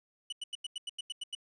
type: tone bursts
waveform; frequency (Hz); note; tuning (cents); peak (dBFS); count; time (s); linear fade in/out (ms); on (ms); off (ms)
45% pulse; 2960; F#7; 0; -35; 10; 0.3-1.351; 5; 25; 89
effects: resampled to 22050 Hz